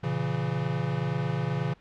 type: chord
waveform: square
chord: A# diminished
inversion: none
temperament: equal with one note detuned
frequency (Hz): 116.54 / 138.59 / 166.92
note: A#2 / C#3 / E3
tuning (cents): 0 / 0 / +22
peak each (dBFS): -34 / -30 / -32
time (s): 0.03-1.74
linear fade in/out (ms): 10
effects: pink hiss -60 dBFS RMS until 1.8 s + low-pass 3000 Hz 12 dB/octave